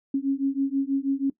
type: beating tone pair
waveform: sine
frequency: 270.8 / 277 Hz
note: C#4 / C#4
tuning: -40 / -1 cents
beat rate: 6.2 Hz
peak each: -25 dBFS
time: 0.14-1.3 s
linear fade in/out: 5 ms
effects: noise-tail reverb RT60 0.1 s tail -19 dB re dry